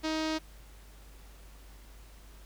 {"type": "tone with low-pass filter", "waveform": "sawtooth", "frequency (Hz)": 315, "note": "D#4", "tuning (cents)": 21, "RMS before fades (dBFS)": -32, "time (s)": [0.03, 0.39], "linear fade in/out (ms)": 20, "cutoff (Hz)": 4900, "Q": 2, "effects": ["added 50 Hz sine -50 dBFS peak until 2.45 s", "pink hiss -58 dBFS RMS until 2.45 s"]}